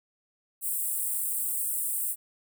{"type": "high-pass noise", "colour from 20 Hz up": "pink", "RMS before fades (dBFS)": -30, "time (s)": [0.61, 2.16], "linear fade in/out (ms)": 50, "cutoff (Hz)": 8000, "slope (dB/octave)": 96, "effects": []}